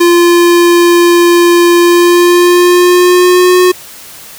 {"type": "tone with pitch glide", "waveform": "square", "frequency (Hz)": [346.3, 363.3], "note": ["F4", "F#4"], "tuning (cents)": [-15, -32], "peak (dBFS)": -4, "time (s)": [0, 3.72], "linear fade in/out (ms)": 10, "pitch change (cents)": 83, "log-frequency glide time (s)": [1.8, 3.61], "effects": ["white hiss -31 dBFS RMS until 4.38 s"]}